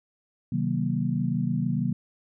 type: chord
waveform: sine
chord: C half-diminished seventh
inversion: none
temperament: just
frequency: 130.81 / 156.98 / 188.37 / 235.5 Hz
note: C3 / Eb3 / Gb3 / Bb3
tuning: 0 / +16 / +31 / +18 cents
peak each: -29 dBFS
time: 0.52-1.93 s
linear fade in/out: 5 ms
effects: none